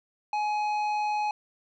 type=tone with tanh clipping; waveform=triangle; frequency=841 Hz; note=G#5; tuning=22 cents sharp; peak=-27 dBFS; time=0.33-1.31 s; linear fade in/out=2 ms; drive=14 dB; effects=none